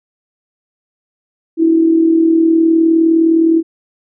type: tone with amplitude modulation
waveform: sine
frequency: 327.1 Hz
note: E4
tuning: 13 cents flat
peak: -5 dBFS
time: 1.57-3.63 s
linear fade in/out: 50 ms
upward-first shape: sine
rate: 39.6 Hz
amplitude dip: 50%
effects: none